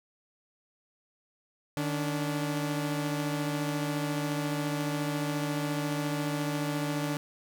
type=tone pair together; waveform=sawtooth; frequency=151.26 / 288.2 Hz; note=D#3 / D4; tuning=-49 / -33 cents; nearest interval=major seventh; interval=1116 cents; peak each=-28 dBFS; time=1.77-7.17 s; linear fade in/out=0 ms; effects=none